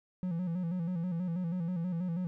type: tone with vibrato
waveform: triangle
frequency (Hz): 174.61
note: F3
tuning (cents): 0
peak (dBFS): -29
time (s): 0.23-2.27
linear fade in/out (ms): 0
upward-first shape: square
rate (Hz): 6.2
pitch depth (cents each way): 80
effects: none